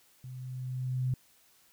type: tone with level ramp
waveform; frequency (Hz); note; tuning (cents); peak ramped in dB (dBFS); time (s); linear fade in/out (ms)
sine; 128; C3; -38; -41 to -26; 0.24-1.14; 2
effects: white hiss -64 dBFS RMS until 1.72 s